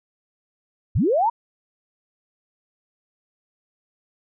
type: linear sweep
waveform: sine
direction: up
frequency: 58.5 to 970 Hz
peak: -16 dBFS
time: 0.95-1.3 s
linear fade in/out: 10 ms
effects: none